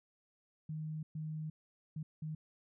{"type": "tone bursts at uneven times", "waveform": "sine", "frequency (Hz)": 155.56, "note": "D#3", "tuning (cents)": 0, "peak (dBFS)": -38, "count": 4, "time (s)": [[0.69, 1.03], [1.15, 1.5], [1.96, 2.03], [2.22, 2.35]], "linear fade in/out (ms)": 5, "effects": []}